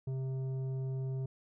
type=tone with tanh clipping; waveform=triangle; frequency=132.1 Hz; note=C3; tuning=17 cents sharp; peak=-35 dBFS; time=0.07-1.26 s; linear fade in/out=5 ms; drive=13 dB; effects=none